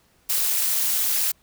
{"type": "noise with amplitude modulation", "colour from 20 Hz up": "blue", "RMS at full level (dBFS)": -19, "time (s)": [0.29, 1.32], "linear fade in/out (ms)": 10, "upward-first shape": "sine", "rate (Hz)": 236, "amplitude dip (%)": 75, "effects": ["pink hiss -61 dBFS RMS until 1.42 s"]}